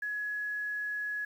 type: tone with quantisation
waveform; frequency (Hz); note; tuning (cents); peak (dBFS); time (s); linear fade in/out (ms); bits
sine; 1684; G#6; +24; -32; 0.02-1.25; 5; 10
effects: none